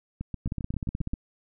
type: two click trains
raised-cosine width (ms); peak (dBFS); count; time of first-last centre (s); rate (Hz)
5; -20 / -18; 8 / 12; 0.21-1.138 / 0.46-1.135; 7.54 / 16.3
effects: none